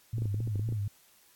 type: tone with vibrato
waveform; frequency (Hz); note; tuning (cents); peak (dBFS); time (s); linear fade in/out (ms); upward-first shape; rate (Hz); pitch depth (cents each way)
sine; 107.6; A2; -38; -29; 0.13-0.88; 5; sine; 4; 120
type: clicks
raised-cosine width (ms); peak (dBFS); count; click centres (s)
3; -26; 10; 0.183 / 0.221 / 0.256 / 0.344 / 0.404 / 0.475 / 0.557 / 0.595 / 0.689 / 0.724
effects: white hiss -62 dBFS RMS until 1.35 s + AAC 64 kbps